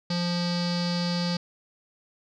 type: tone with low-pass filter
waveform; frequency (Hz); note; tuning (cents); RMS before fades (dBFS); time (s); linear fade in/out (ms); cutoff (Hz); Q
square; 174.61; F3; 0; -27; 0.1-1.37; 5; 4700; 8.1
effects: none